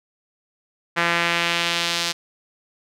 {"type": "tone with band-pass filter sweep", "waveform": "sawtooth", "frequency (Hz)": 170.6, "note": "F3", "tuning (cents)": -40, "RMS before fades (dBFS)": -22, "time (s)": [0.96, 2.13], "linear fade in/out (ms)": 20, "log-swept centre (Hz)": [1800, 4600], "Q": 1.4, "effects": []}